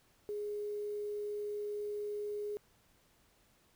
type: tone with quantisation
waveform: sine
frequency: 415.3 Hz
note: G#4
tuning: in tune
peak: -36 dBFS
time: 0.29-2.57 s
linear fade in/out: 0 ms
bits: 10
effects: pink hiss -69 dBFS RMS until 3.75 s